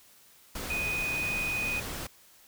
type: tone in noise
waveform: sine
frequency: 2489 Hz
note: D#7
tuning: in tune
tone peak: -29 dBFS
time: 0.7-1.8 s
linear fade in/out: 5 ms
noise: pink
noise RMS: -37 dBFS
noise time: 0.55-2.07 s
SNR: +5 dB
effects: white hiss -58 dBFS RMS until 2.47 s

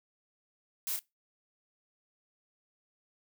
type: noise with echo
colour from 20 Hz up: blue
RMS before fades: -35 dBFS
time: 0.87-0.96 s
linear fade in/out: 0 ms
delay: 31 ms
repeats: 1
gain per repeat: -4 dB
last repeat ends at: 0.991 s
effects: noise-tail reverb RT60 0.2 s tail -21 dB re dry

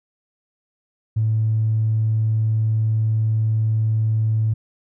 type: tone with tanh clipping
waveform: triangle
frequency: 110 Hz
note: A2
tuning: in tune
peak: -16 dBFS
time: 1.16-4.54 s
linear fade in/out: 10 ms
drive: 4 dB
effects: none

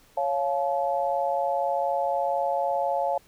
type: chord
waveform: sine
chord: Db augmented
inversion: none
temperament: equal with one note detuned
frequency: 554.4 / 698.5 / 860.9 Hz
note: Db5 / F5 / A5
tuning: 0 / 0 / -38 cents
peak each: -27 / -27 / -28 dBFS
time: 0.17-3.18 s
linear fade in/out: 5 ms
effects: pink hiss -58 dBFS RMS until 3.27 s

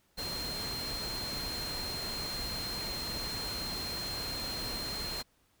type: tone in noise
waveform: sine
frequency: 4186 Hz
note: C8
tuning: in tune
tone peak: -37 dBFS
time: 0.17-5.23 s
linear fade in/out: 20 ms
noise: pink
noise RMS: -40 dBFS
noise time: 0.17-5.23 s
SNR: 0 dB
effects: pink hiss -70 dBFS RMS until 5.6 s

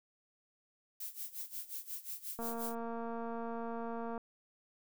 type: noise with tremolo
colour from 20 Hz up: violet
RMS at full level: -41 dBFS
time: 1-2.75 s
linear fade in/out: 5 ms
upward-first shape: sine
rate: 5.6 Hz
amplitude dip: 85%
type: click train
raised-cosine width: 1 ms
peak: -29 dBFS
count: 414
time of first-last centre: 2.39-4.178 s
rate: 231 Hz
effects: none

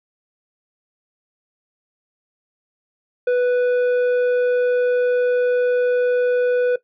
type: tone with tanh clipping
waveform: sine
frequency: 493.9 Hz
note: B4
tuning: in tune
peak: -16 dBFS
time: 3.27-6.76 s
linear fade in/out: 5 ms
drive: 8 dB
effects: noise-tail reverb RT60 0.1 s tail -17 dB re dry

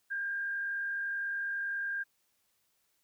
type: tone with frequency modulation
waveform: sine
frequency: 1603 Hz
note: G6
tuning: 38 cents sharp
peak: -32 dBFS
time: 0.1-2.04 s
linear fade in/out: 20 ms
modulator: 50.1 Hz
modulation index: 0.49
effects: white hiss -75 dBFS RMS until 3.03 s

